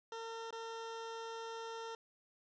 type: tone with dropouts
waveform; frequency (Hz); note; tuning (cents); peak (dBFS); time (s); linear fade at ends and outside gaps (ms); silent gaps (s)
20% pulse; 454.8; A#4; -43; -38; 0.12-1.95; 2; 0.507-0.526
effects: resampled to 16000 Hz + 12-bit